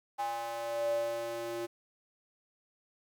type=tone with high-pass filter sweep; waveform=square; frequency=116.54 Hz; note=A#2; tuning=in tune; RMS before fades=-35 dBFS; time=0.18-1.67 s; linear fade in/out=20 ms; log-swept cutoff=810 to 410 Hz; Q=8.9; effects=11-bit